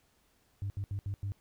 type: tone bursts at uneven times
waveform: sine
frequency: 99.5 Hz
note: G2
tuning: 26 cents sharp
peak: -31 dBFS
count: 5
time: 0.62-0.7 / 0.77-0.84 / 0.91-0.99 / 1.06-1.14 / 1.23-1.32 s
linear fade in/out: 0 ms
effects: tanh soft clip ceiling -30 dBFS + pink hiss -70 dBFS RMS until 1.4 s